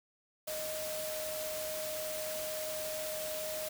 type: tone in noise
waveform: sine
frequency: 621 Hz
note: D#5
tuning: 3 cents flat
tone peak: -38 dBFS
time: 0.47-3.69 s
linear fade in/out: 10 ms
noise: white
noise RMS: -41 dBFS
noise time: 0.47-3.69 s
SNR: 0 dB
effects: none